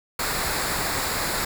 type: noise with comb filter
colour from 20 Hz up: pink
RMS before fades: -26 dBFS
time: 0.19-1.45 s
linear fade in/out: 5 ms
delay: 0.33 ms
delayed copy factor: -0.55
effects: none